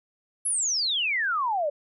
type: exponential sweep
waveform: sine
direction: down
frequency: 11175 to 560 Hz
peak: -23 dBFS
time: 0.45-1.7 s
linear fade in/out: 10 ms
effects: none